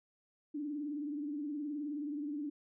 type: tone with vibrato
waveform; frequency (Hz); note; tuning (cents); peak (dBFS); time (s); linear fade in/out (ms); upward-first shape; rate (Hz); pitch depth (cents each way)
sine; 293.7; D4; 0; -36; 0.54-2.5; 10; triangle; 19; 97
effects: none